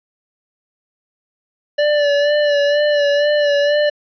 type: tone with vibrato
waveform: square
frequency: 583 Hz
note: D5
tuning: 13 cents flat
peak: -13 dBFS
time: 1.78-3.9 s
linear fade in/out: 10 ms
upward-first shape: sine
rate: 2.1 Hz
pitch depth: 34 cents each way
effects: resampled to 11025 Hz + 9-bit